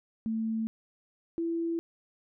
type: tone pair in turn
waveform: sine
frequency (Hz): 222.8 / 333.8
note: A3 / E4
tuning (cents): +22 / +22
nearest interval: perfect fifth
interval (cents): 700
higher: second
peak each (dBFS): -28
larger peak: neither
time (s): 0.26-0.67 / 1.38-1.79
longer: neither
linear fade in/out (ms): 0
effects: none